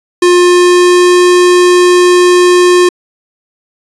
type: tone with pitch glide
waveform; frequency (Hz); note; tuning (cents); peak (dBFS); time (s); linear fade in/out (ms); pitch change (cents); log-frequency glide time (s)
square; 355.1 to 357.4; F4 to F4; +29 to +40; -4; 0.22-2.89; 5; +11; 0.33-1.21
effects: resampled to 24000 Hz